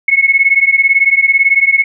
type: beating tone pair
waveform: sine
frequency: 2183 / 2201 Hz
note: C#7 / C#7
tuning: -27 / -13 cents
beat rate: 18 Hz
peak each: -10 dBFS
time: 0.08-1.84 s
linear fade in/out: 5 ms
effects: none